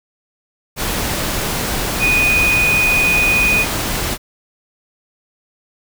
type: tone in noise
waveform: sine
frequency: 2479 Hz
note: D#7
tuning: 7 cents flat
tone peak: -12 dBFS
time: 1.99-3.66 s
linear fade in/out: 50 ms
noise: pink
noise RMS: -20 dBFS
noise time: 0.76-4.18 s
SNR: +5 dB
effects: none